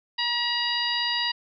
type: harmonic tone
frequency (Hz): 956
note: A#5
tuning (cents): +43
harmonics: 1 / 2 / 3 / 4 / 5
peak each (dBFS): -32 / -30 / -29 / -30 / -29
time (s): 0.18-1.32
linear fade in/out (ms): 10
effects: none